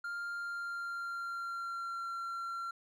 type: tone with pitch glide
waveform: triangle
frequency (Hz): 1399 to 1367.8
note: F6 to F6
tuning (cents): +3 to -36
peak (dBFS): -35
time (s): 0.04-2.71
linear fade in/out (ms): 5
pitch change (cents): -39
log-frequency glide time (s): 0.31-2.09
effects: none